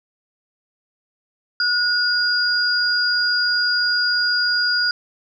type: tone pair together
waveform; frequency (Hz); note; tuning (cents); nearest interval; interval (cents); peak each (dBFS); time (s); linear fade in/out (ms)
sine; 1453 / 4844; F#6 / D#8; -32 / -47; octave + major sixth; 2085; -19; 1.6-4.91; 2
effects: none